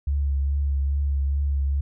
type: tone with vibrato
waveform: sine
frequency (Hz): 70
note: C#2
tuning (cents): +18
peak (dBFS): -20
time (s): 0.07-1.81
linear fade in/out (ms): 5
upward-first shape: triangle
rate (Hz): 2.4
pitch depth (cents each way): 32
effects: none